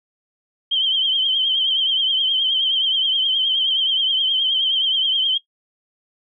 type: tone with vibrato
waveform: sine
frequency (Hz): 3136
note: G7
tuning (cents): 0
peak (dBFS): -15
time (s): 0.71-5.38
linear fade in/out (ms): 10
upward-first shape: triangle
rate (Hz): 9.5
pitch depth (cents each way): 75
effects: noise-tail reverb RT60 0.1 s tail -17 dB re dry